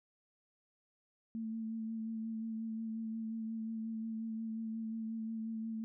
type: tone with vibrato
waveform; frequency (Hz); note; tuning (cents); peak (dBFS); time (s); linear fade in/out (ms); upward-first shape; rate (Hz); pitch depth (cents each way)
sine; 223.3; A3; +26; -37; 1.35-5.84; 0; sine; 5.6; 21
effects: none